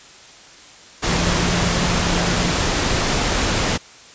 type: tone in noise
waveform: sine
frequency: 174.5 Hz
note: F3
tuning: 1 cent flat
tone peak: -23 dBFS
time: 1.07-2.52 s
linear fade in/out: 20 ms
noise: pink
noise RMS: -19 dBFS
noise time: 1.02-3.78 s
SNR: -7 dB
effects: white hiss -43 dBFS RMS until 4.14 s + resampled to 16000 Hz